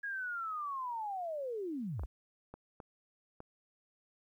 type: linear sweep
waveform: sine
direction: down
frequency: 1661.2 to 41 Hz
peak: -36 dBFS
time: 0.03-2.06 s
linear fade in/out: 10 ms
type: clicks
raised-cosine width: 1 ms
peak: -33 dBFS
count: 5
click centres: 1.995 / 2.035 / 2.54 / 2.802 / 3.404 s
effects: 12-bit